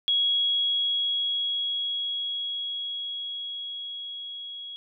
sine tone with level ramp, 3322 Hz, G#7, in tune, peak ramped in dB -20 to -36 dBFS, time 0.08-4.76 s, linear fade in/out 0 ms, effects none

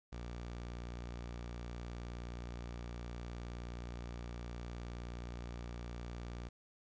sawtooth tone, 59.3 Hz, A#1, 30 cents sharp, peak -39 dBFS, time 0.12-6.49 s, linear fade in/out 10 ms, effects resampled to 16000 Hz + 11-bit

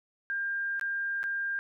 sine tone with dropouts, 1600 Hz, G6, 35 cents sharp, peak -29 dBFS, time 0.3-1.59 s, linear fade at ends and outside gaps 0 ms, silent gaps 0.796-0.812 / 1.231-1.239 s, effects none

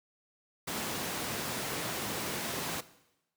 pink high-pass noise, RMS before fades -36 dBFS, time 0.67-2.81 s, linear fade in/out 10 ms, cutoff 150 Hz, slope 12 dB/octave, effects noise-tail reverb RT60 0.9 s tail -17 dB re dry

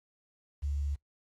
sine tone with quantisation, 71.5 Hz, D2, 46 cents flat, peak -30 dBFS, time 0.62-0.96 s, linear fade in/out 20 ms, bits 10, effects noise-tail reverb RT60 0.1 s tail -19 dB re dry + AAC 32 kbps

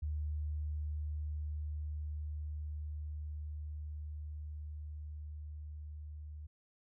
sine tone with level ramp, 75.4 Hz, D2, 46 cents sharp, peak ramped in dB -34 to -44 dBFS, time 0.02-6.47 s, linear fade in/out 10 ms, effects none

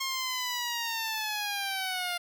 10% pulse linear sweep, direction down, 1076 to 698.5 Hz, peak -22 dBFS, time 0-2.18 s, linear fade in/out 10 ms, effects none

